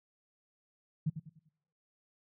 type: tone with echo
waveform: sine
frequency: 155.56 Hz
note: D#3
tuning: in tune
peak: -27 dBFS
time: 1.06-1.1 s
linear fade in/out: 10 ms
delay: 98 ms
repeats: 4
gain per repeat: -9 dB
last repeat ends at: 1.492 s
effects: noise-tail reverb RT60 0.9 s tail -26 dB re dry